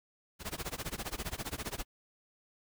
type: noise with tremolo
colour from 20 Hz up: pink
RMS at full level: -36 dBFS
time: 0.39-1.85 s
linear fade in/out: 50 ms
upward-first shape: sine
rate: 15 Hz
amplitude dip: 95%
effects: none